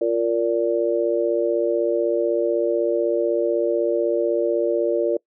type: harmonic tone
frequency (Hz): 116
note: A#2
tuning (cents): -8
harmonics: 3 / 4 / 5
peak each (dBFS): -22 / -22 / -22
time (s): 0.01-5.17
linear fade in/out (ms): 5
effects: noise-tail reverb RT60 0.1 s tail -24 dB re dry